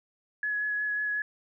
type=tone with vibrato; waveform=sine; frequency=1689 Hz; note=G#6; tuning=29 cents sharp; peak=-27 dBFS; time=0.43-1.22 s; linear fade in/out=2 ms; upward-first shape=sine; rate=5.5 Hz; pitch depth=13 cents each way; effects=none